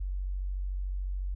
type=tone; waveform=sine; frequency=46.89 Hz; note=F#1; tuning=24 cents sharp; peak=-30 dBFS; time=0-1.35 s; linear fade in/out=10 ms; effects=none